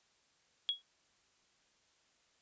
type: tone with exponential decay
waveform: sine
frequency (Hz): 3327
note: G#7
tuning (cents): +2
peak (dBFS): -27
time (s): 0.69-0.82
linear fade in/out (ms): 0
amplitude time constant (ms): 27
effects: white hiss -72 dBFS RMS until 2.41 s + resampled to 16000 Hz